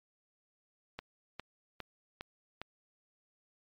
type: click train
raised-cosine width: 0.3 ms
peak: -24 dBFS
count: 5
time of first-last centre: 0.99-2.616 s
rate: 2.46 Hz
effects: MP3 96 kbps